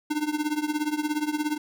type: tone with tremolo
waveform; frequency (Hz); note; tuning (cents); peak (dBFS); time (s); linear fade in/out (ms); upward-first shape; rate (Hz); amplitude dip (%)
square; 301.4; D4; +45; -22; 0.1-1.58; 10; triangle; 17; 90
effects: none